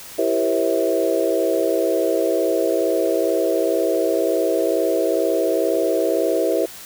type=tone cluster; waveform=sine; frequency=332.2 / 392.3 / 474.9 / 537 / 650 Hz; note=E4 / G4 / A#4 / C5 / E5; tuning=+13 / +1 / +32 / +45 / -24 cents; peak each=-23 dBFS; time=0.18-6.66 s; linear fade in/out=10 ms; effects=white hiss -38 dBFS RMS until 6.85 s